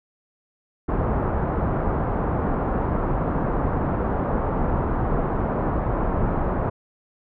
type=low-pass noise; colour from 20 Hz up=pink; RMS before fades=-23 dBFS; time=0.88-6.7 s; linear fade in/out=10 ms; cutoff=1200 Hz; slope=24 dB/octave; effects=none